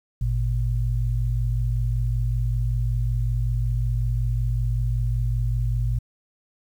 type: tone pair together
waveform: sine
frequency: 52.47 / 117.8 Hz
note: G#1 / A#2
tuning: +18 / +19 cents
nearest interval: octave + major second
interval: 1401 cents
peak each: -23 / -23 dBFS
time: 0.21-5.99 s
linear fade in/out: 5 ms
effects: 9-bit